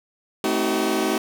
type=chord; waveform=sawtooth; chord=A diminished seventh; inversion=none; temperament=just; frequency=220 / 264 / 316.8 / 380.2 Hz; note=A3 / C4 / Eb4 / Gb4; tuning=0 / +16 / +31 / +47 cents; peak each=-23 / -24 / -21 / -20 dBFS; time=0.44-1.18 s; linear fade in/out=2 ms; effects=none